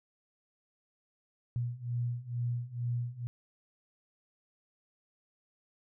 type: beating tone pair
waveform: sine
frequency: 119.3 / 121.5 Hz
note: A#2 / B2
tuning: +41 / -28 cents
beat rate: 2.2 Hz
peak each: -36 / -34 dBFS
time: 1.56-3.27 s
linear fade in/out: 0 ms
effects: none